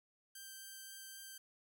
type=tone with vibrato; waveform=5% pulse; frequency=1568 Hz; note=G6; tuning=in tune; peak=-39 dBFS; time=0.35-1.38 s; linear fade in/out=5 ms; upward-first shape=triangle; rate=3.8 Hz; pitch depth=9 cents each way; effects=none